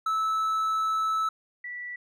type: tone pair in turn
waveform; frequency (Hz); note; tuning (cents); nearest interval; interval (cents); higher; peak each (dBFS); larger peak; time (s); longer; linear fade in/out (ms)
triangle / sine; 1307 / 1958.3; E6 / B6; -15 / -15; perfect fifth; 700; second; -22 / -34; first; 0.06-1.29 / 1.64-1.96; first; 5
effects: none